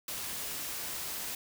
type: noise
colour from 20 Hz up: white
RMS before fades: -38 dBFS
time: 0.08-1.35 s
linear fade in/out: 2 ms
effects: none